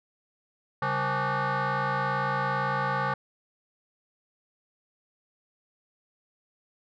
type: tone with frequency modulation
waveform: sine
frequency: 138.59 Hz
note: C#3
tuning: in tune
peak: -22 dBFS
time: 0.82-3.14 s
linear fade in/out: 5 ms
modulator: 335 Hz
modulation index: 4.3
effects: tanh soft clip ceiling -24 dBFS